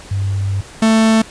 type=tone pair in turn; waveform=sine / 45% pulse; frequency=98.2 / 221.8 Hz; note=G2 / A3; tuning=+4 / +14 cents; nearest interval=octave + major second; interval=1410 cents; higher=second; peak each=-15 / -9 dBFS; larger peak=second; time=0.11-0.61 / 0.82-1.22 s; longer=first; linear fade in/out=5 ms; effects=pink hiss -37 dBFS RMS until 1.3 s + resampled to 22050 Hz